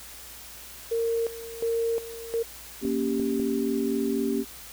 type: tone with tremolo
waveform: sine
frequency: 460 Hz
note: A#4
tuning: 23 cents flat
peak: -23 dBFS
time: 0.91-2.43 s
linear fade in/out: 10 ms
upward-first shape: square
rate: 1.4 Hz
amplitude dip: 80%
type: chord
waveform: sine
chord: G diminished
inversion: first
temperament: equal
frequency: 233.1 / 277.2 / 392 Hz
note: Bb3 / Db4 / G4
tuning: 0 / 0 / 0 cents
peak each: -28 dBFS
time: 2.81-4.45 s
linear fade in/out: 50 ms
type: clicks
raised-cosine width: 2 ms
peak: -25 dBFS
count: 3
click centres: 2.851 / 3.198 / 3.398 s
effects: added 58 Hz sine -53 dBFS peak until 4.72 s + white hiss -44 dBFS RMS until 4.72 s